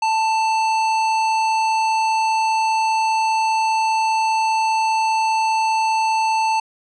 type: tone with tanh clipping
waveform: sine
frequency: 885 Hz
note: A5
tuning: 10 cents sharp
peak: -18 dBFS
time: 0.02-6.6 s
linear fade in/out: 5 ms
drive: 16 dB
effects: resampled to 22050 Hz